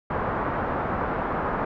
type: low-pass noise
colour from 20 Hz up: white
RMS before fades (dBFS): -27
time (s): 0.1-1.65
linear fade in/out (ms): 5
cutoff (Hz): 1300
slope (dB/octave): 24
effects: none